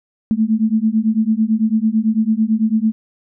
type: beating tone pair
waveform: sine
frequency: 215.3 / 224.3 Hz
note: A3 / A3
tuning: -37 / +34 cents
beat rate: 9 Hz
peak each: -16 dBFS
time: 0.31-2.92 s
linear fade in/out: 0 ms
effects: none